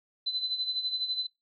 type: tone with tremolo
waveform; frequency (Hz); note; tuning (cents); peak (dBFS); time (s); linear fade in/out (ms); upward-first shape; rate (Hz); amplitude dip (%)
sine; 4027; B7; +33; -26; 0.26-1.27; 10; sine; 12; 65
effects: noise-tail reverb RT60 0.2 s tail -23 dB re dry